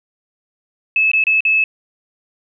sine tone with dropouts, 2600 Hz, E7, 24 cents flat, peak -11 dBFS, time 0.96-1.64 s, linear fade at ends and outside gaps 2 ms, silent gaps 1.116-1.134 / 1.239-1.268 / 1.406-1.451 s, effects none

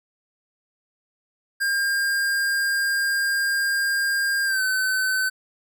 square tone with pitch glide, 1606 to 1523.8 Hz, G6 to G6, +41 to -49 cents, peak -21 dBFS, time 1.6-5.3 s, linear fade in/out 20 ms, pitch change -90 cents, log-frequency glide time 4.45-4.62 s, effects none

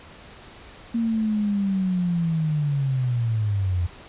sine linear sweep, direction down, 233.1 to 84.6 Hz, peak -20 dBFS, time 0.94-3.87 s, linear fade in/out 10 ms, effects pink hiss -45 dBFS RMS until 4.08 s + resampled to 8000 Hz

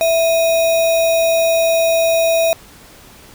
sine tone with sample-and-hold, 659.3 Hz, E5, in tune, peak -11 dBFS, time 0.01-2.53 s, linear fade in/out 0 ms, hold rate 3150 Hz, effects pink hiss -42 dBFS RMS until 3.34 s

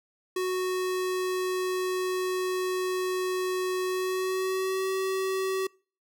square tone with pitch glide, 369.2 to 380.9 Hz, F#4 to G4, -4 to -50 cents, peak -27 dBFS, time 0.36-5.67 s, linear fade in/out 5 ms, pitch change +54 cents, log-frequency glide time 3.85-4.9 s, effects noise-tail reverb RT60 0.4 s tail -26 dB re dry

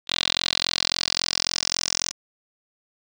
10% pulse tone with band-pass filter sweep, 43.65 Hz, F1, in tune, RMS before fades -25 dBFS, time 0.07-2.13 s, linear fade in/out 50 ms, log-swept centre 3700 to 5900 Hz, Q 4.4, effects none

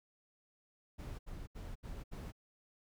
brown noise bursts, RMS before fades -45 dBFS, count 5, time 0.98-2.322 s, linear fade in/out 20 ms, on 210 ms, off 73 ms, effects none

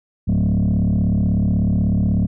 sine tone with frequency modulation, 143 Hz, D3, 46 cents flat, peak -12 dBFS, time 0.27-2.27 s, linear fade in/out 20 ms, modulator 36.3 Hz, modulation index 2.3, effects tanh soft clip ceiling -13 dBFS

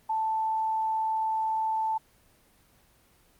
sine tone, 881 Hz, A5, 2 cents sharp, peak -25 dBFS, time 0.09-1.98 s, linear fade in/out 10 ms, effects pink hiss -62 dBFS RMS until 3.39 s + Opus 24 kbps

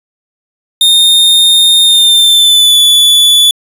45% pulse tone with pitch glide, 3663 to 3457 Hz, A#7 to A7, -31 to -31 cents, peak -3 dBFS, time 0.81-3.51 s, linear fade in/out 2 ms, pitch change -100 cents, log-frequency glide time 1.84-2.79 s, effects resampled to 32000 Hz

